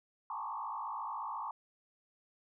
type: tone with frequency modulation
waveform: sine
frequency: 1000 Hz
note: B5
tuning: 21 cents sharp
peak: -37 dBFS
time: 0.3-1.51 s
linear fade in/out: 2 ms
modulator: 54.2 Hz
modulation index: 3.1
effects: none